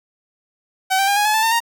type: tone with pitch steps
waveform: sawtooth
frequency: 760 / 782.3 / 805.2 / 828.8 / 853.1 / 878.1 / 903.8 / 930.3 Hz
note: F#5 / G5 / G5 / G#5 / G#5 / A5 / A5 / A#5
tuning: +46 / -4 / +46 / -4 / +46 / -4 / +46 / -4 cents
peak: -11 dBFS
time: 0.9-1.604 s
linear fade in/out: 20 ms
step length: 88 ms
effects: none